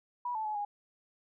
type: tone with pitch steps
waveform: sine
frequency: 975 / 873 / 852 / 822 Hz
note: B5 / A5 / G#5 / G#5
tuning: -23 / -14 / +44 / -18 cents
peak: -32 dBFS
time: 0.25-0.65 s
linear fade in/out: 5 ms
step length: 100 ms
effects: none